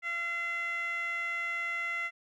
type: tone with band-pass filter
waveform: 15% pulse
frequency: 683 Hz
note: F5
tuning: 39 cents flat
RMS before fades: -34 dBFS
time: 0.02-2.11 s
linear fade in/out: 50 ms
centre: 1900 Hz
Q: 4.8
effects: none